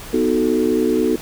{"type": "chord", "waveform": "sine", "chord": "B dominant seventh", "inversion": "none", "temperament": "equal", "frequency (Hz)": [246.9, 311.1, 370, 440], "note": ["B3", "D#4", "F#4", "A4"], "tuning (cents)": [0, 0, 0, 0], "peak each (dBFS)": -20, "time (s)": [0.13, 1.16], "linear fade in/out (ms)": 5, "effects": ["pink hiss -35 dBFS RMS until 1.21 s"]}